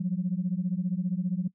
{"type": "beating tone pair", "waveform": "sine", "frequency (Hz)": [174.61, 189.61], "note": ["F3", "F#3"], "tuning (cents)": [0, 43], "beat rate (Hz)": 15, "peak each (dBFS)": [-28, -29], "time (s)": [0, 1.48], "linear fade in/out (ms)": 10, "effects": ["noise-tail reverb RT60 0.1 s tail -21 dB re dry", "tanh soft clip ceiling -18 dBFS"]}